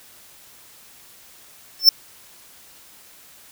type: tone with exponential growth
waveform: square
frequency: 5350 Hz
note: E8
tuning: 25 cents sharp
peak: -3 dBFS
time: 1.79-1.89 s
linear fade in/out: 2 ms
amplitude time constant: 20 ms
effects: white hiss -48 dBFS RMS until 3.51 s